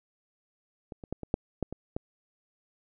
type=clicks; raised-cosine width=2 ms; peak=-26 / -29 / -19 / -24 / -11 / -15 / -24 / -18 dBFS; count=8; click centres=0.922 / 1.038 / 1.126 / 1.233 / 1.341 / 1.627 / 1.726 / 1.965 s; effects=none

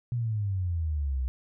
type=exponential sweep; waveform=sine; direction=down; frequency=123.47 to 61.74 Hz; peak=-26 dBFS; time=0.12-1.28 s; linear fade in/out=0 ms; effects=none

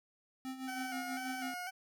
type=tone with tremolo; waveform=square; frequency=261.6 Hz; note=C4; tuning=in tune; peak=-39 dBFS; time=0.45-1.54 s; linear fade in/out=0 ms; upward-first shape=sine; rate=6.2 Hz; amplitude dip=65%
type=tone with vibrato; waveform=20% pulse; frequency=740 Hz; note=F#5; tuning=in tune; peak=-35 dBFS; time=0.67-1.71 s; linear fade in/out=20 ms; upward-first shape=square; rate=2 Hz; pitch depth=48 cents each way
effects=none

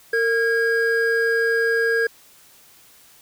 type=tone pair together; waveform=triangle; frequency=457.9 / 1632.8 Hz; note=A#4 / G#6; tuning=-31 / -30 cents; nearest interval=octave + minor seventh; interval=2201 cents; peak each=-18 dBFS; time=0.13-2.07 s; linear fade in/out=5 ms; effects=white hiss -51 dBFS RMS until 3.21 s

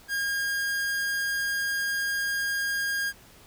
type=tone; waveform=45% pulse; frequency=1621 Hz; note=G#6; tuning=42 cents flat; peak=-26 dBFS; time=0.08-3.13 s; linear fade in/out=50 ms; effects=pink hiss -53 dBFS RMS until 3.46 s

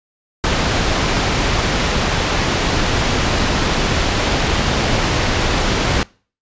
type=low-pass noise; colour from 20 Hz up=pink; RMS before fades=-17 dBFS; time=0.44-6.03 s; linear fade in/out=0 ms; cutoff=5500 Hz; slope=12 dB/octave; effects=noise-tail reverb RT60 0.4 s tail -24 dB re dry + resampled to 16000 Hz

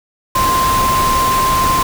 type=tone in noise; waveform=sine; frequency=1045 Hz; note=C6; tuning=2 cents flat; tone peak=-12 dBFS; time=0.35-1.83 s; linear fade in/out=5 ms; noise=pink; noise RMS=-19 dBFS; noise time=0.35-1.83 s; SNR=+4 dB; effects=none

